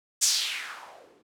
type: noise with low-pass filter sweep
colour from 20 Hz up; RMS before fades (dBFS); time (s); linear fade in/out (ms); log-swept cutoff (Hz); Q
violet; -30; 0.21-1.23; 20; 7200 to 280; 2.7
effects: none